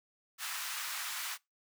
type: high-pass noise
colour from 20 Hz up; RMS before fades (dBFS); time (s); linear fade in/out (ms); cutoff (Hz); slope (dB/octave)
pink; -39; 0.38-1.38; 50; 1100; 24
effects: noise-tail reverb RT60 0.2 s tail -23 dB re dry